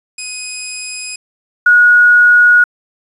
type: tone pair in turn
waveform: 10% pulse / sine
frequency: 2506 / 1451.8 Hz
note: D#7 / F#6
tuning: +12 / -33 cents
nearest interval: major sixth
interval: 945 cents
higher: first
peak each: -13 / -4 dBFS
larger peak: second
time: 0.18-1.16 / 1.66-2.64 s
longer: neither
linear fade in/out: 5 ms
effects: resampled to 24000 Hz + 7-bit